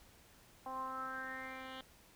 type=tone with low-pass filter sweep; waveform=10% pulse; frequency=261.6 Hz; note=C4; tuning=in tune; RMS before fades=-44 dBFS; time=0.66-1.81 s; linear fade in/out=2 ms; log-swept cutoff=900 to 3100 Hz; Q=7.3; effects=pink hiss -63 dBFS RMS until 2.15 s